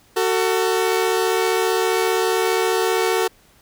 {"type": "tone pair together", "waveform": "sawtooth", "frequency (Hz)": [373.6, 448.7], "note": ["F#4", "A4"], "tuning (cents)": [17, 34], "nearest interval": "minor third", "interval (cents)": 317, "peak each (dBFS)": -16, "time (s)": [0.16, 3.28], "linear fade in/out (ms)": 10, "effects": ["pink hiss -54 dBFS RMS until 3.61 s"]}